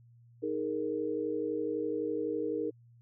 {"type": "chord", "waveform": "sine", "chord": "D# suspended fourth", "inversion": "none", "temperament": "just", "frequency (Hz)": [311.1, 414.8, 466.7], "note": ["D#4", "G#4", "A#4"], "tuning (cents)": [0, -2, 2], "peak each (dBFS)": [-35, -36, -34], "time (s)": [0.42, 2.71], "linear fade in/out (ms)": 20, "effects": ["added 118 Hz sine -56 dBFS peak until 3.01 s"]}